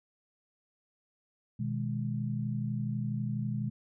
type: chord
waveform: sine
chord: G# minor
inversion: first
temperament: equal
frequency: 123.47 / 155.56 / 207.7 Hz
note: B2 / D#3 / G#3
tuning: 0 / 0 / 0 cents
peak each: -33 / -37 / -35 dBFS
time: 1.59-3.7 s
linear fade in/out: 10 ms
effects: none